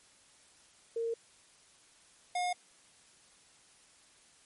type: tone pair in turn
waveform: sine / square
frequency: 460 / 717.5 Hz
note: A#4 / F5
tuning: -23 / +47 cents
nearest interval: minor sixth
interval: 770 cents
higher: second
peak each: -31 / -31 dBFS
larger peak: neither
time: 0.96-1.14 / 2.35-2.53 s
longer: neither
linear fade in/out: 5 ms
effects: white hiss -62 dBFS RMS until 4.45 s + MP3 48 kbps